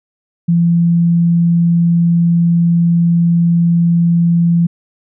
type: tone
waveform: sine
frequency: 170 Hz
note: F3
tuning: 46 cents flat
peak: -8 dBFS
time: 0.48-4.67 s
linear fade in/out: 10 ms
effects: none